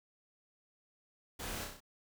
pink noise with echo, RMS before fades -43 dBFS, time 1.39-1.65 s, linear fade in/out 10 ms, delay 31 ms, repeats 5, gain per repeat -3 dB, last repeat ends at 1.805 s, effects none

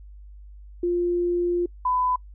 sine tone pair in turn, 350 / 1002.3 Hz, F4 / B5, +4 / +25 cents, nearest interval octave + tritone, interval 1821 cents, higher second, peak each -20 dBFS, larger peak neither, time 0.83-1.66 / 1.85-2.16 s, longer first, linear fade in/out 5 ms, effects noise-tail reverb RT60 0.1 s tail -25 dB re dry + added 50 Hz sine -41 dBFS peak until 2.34 s

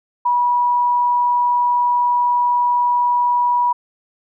sine tone, 972 Hz, B5, 28 cents flat, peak -13 dBFS, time 0.25-3.73 s, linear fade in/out 10 ms, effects none

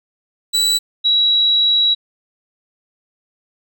35% pulse / sine tone pair in turn, 3947 / 3886 Hz, B7 / B7, -2 / -29 cents, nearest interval unison, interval 27 cents, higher first, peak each -11 dBFS, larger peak neither, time 0.53-0.79 / 1.04-1.95 s, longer second, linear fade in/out 20 ms, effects none

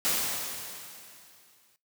white noise with exponential decay, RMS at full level -26 dBFS, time 0.05-1.76 s, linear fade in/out 0 ms, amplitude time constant 370 ms, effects noise-tail reverb RT60 0.2 s tail -17 dB re dry + high-pass 100 Hz 12 dB/octave

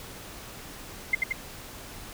sine tone with echo, 2095 Hz, C7, 2 cents sharp, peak -18 dBFS, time 1.13-1.15 s, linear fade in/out 5 ms, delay 88 ms, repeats 2, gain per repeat -3 dB, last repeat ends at 1.326 s, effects pink hiss -43 dBFS RMS until 2.13 s

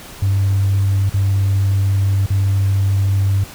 sine tone with dropouts, 98 Hz, G2, in tune, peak -11 dBFS, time 0.22-3.44 s, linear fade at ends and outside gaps 5 ms, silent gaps 1.096-1.139 / 2.262-2.302 s, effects tanh soft clip ceiling -9 dBFS + pink hiss -36 dBFS RMS until 3.54 s

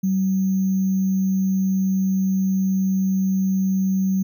sine tone with sample-and-hold, 190.5 Hz, G3, 49 cents flat, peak -17 dBFS, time 0.03-4.23 s, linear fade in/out 10 ms, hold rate 6300 Hz, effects none

